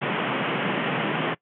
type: band-pass noise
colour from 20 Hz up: pink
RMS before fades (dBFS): -26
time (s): 0.01-1.35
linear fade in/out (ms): 20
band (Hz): 130 to 3200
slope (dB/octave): 96
effects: noise-tail reverb RT60 0.1 s tail -21 dB re dry